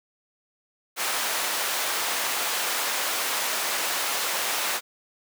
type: high-pass noise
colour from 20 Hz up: pink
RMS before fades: -27 dBFS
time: 0.96-4.81 s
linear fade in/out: 50 ms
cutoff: 740 Hz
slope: 12 dB/octave
effects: none